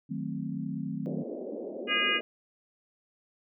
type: chord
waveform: sine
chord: D# diminished seventh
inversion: none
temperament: equal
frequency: 155.56 / 185 / 220 / 261.6 Hz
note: D#3 / F#3 / A3 / C4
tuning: 0 / 0 / 0 / 0 cents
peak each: -37 dBFS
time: 0.09-1.24 s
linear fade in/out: 20 ms
type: band-pass noise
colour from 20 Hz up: white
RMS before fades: -38 dBFS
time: 1.06-2.21 s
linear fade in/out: 0 ms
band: 220 to 580 Hz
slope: 48 dB/octave
type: harmonic tone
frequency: 410.2 Hz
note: G#4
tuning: 21 cents flat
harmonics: 3 / 4 / 5 / 6 / 7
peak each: -34 / -32 / -31 / -30 / -29 dBFS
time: 1.87-2.21 s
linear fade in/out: 50 ms
effects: none